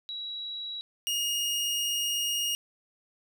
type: tone pair in turn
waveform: sine / sawtooth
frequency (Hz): 3889 / 2858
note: B7 / F7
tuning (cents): -27 / +39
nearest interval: perfect fourth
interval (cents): 534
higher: first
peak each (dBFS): -34 / -24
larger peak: second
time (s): 0.09-0.81 / 1.07-2.55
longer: second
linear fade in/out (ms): 0
effects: none